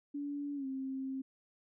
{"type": "tone with pitch glide", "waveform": "sine", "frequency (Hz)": [286.9, 266.1], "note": ["D4", "C4"], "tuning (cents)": [-40, 29], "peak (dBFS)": -36, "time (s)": [0.14, 1.22], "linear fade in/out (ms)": 10, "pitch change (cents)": -131, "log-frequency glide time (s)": [0.55, 0.66], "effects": []}